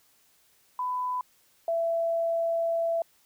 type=tone pair in turn; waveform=sine; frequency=1000 / 667.4 Hz; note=B5 / E5; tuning=+21 / +21 cents; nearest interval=perfect fifth; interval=700 cents; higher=first; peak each=-27 / -24 dBFS; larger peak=second; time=0.79-1.21 / 1.68-3.02 s; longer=second; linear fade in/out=2 ms; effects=white hiss -64 dBFS RMS until 3.25 s